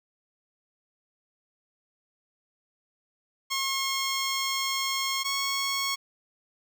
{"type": "tone pair in turn", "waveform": "10% pulse", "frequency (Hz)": [1080, 1100.1], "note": ["C#6", "C#6"], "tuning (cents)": [-45, -14], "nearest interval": "unison", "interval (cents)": 31, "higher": "second", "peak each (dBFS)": -18, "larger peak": "neither", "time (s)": [[3.5, 5.24], [5.24, 5.96]], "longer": "first", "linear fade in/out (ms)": 20, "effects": []}